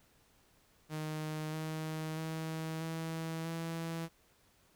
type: tone with pitch steps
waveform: sawtooth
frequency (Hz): 155 / 157.44 / 159.91 / 162.42 / 164.98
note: D#3 / D#3 / D#3 / E3 / E3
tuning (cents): -6 / +21 / +48 / -25 / +2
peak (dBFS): -33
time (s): 0.89-4.09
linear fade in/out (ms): 50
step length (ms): 640
effects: pink hiss -68 dBFS RMS until 4.75 s